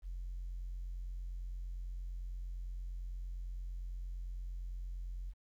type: tone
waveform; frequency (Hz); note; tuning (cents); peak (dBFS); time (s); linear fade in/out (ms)
sine; 44.39; F1; +29; -38; 0.02-5.34; 50
effects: tanh soft clip ceiling -36 dBFS + 12-bit